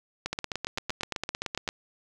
two click trains, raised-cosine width 0.2 ms, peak -13 / -13 dBFS, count 13 / 12, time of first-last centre 0.33-1.689 / 0.26-1.678 s, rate 8.83 / 7.76 Hz, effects none

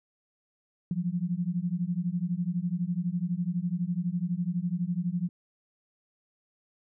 sine beating tone pair, 170 / 182 Hz, F3 / F#3, -46 / -28 cents, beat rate 12 Hz, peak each -30 dBFS, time 0.91-5.29 s, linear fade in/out 2 ms, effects none

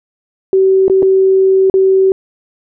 sine tone with dropouts, 382.2 Hz, G4, 44 cents flat, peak -6 dBFS, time 0.53-2.12 s, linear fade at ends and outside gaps 1 ms, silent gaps 0.881-0.898 / 1.023-1.028 / 1.699-1.74 s, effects none

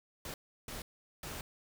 pink noise bursts at uneven times, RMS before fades -43 dBFS, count 3, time 0.25-0.34 / 0.68-0.82 / 1.23-1.41 s, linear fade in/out 2 ms, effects none

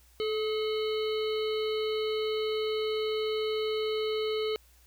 harmonic tone with a mistuned harmonic, 433.2 Hz, A4, 27 cents flat, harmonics 1 / 3 / 5 / 7 / 9 / 10, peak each -28 / -42 / -43 / -40 / -44 / -44 dBFS, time 0.2-4.56 s, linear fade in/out 0 ms, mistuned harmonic 3, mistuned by -36 cents, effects added 60 Hz sine -59 dBFS peak until 4.86 s + white hiss -63 dBFS RMS until 4.86 s

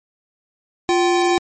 square tone pair together, 350 / 768.7 Hz, F4 / G5, +4 / -34 cents, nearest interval octave + major second, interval 1362 cents, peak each -16 / -20 dBFS, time 0.89-1.38 s, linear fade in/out 0 ms, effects MP3 32 kbps

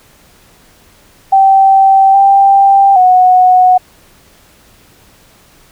sine tone with pitch steps, 776 / 788 / 735 Hz, G5 / G5 / F#5, -18 / +9 / -12 cents, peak -3 dBFS, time 1.32-3.78 s, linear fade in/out 10 ms, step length 820 ms, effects pink hiss -45 dBFS RMS until 5.71 s

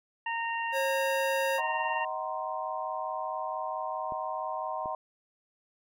harmonic tone, 923 Hz, A#5, 17 cents flat, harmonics 1 / 2 / 3, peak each -32 / -35 / -37 dBFS, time 0.26-2.05 s, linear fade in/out 5 ms
square tone, 540 Hz, C#5, 45 cents flat, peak -29 dBFS, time 0.72-1.61 s, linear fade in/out 50 ms
sine chord, C half-diminished seventh, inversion first, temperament just, 627.9 / 753.5 / 941.9 / 1046.5 Hz, Eb5 / Gb5 / Bb5 / C6, +16 / +31 / +18 / 0 cents, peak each -37 dBFS, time 1.58-4.95 s, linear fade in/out 2 ms
clicks, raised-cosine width 2 ms, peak -31 dBFS, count 2, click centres 4.122 / 4.858 s
effects none

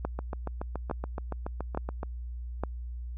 two click trains, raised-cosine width 1 ms, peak -16 / -20 dBFS, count 4 / 14, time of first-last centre 0.05-2.636 / 0.19-2.031 s, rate 1.16 / 7.06 Hz, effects added 60 Hz sine -35 dBFS peak until 3.17 s

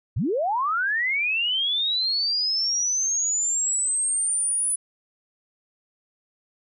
sine linear sweep, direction up, 75.8 to 10000 Hz, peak -21 dBFS, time 0.16-4.76 s, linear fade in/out 10 ms, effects none

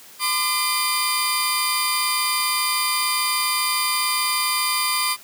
20% pulse tone cluster, 1023 / 1198 / 4658 / 4891 Hz, C6 / D6 / D8 / D#8, -39 / +34 / -15 / -31 cents, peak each -20 dBFS, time 0.19-5.17 s, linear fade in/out 50 ms, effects white hiss -45 dBFS RMS until 5.23 s + high-pass 150 Hz 12 dB/octave

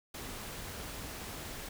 pink noise, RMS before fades -43 dBFS, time 0.14-1.69 s, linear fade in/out 5 ms, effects none

